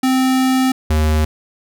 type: tone pair in turn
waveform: square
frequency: 260.1 / 77.33 Hz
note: C4 / D#2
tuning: -10 / -10 cents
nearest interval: octave + major sixth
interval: 2100 cents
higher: first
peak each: -13 dBFS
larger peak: neither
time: 0.03-0.72 / 0.9-1.25 s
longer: first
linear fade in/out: 5 ms
effects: none